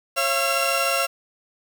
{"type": "tone cluster", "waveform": "sawtooth", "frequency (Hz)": [545, 681, 1346, 2759], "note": ["C#5", "F5", "E6", "F7"], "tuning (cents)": [-29, -44, 36, -22], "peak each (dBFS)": -22, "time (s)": [0.16, 1.07], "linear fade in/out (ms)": 20, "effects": ["8-bit"]}